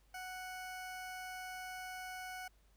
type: tone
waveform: 20% pulse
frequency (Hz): 740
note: F#5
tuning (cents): 0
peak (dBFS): -39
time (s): 0.14-2.48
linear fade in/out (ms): 5
effects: added 50 Hz sine -66 dBFS peak until 2.76 s + pink hiss -74 dBFS RMS until 2.76 s